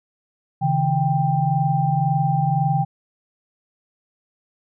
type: tone cluster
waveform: sine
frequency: 137.1 / 159 / 789 Hz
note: C#3 / D#3 / G5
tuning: -19 / +38 / +11 cents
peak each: -21 dBFS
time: 0.61-2.85 s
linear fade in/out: 20 ms
effects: none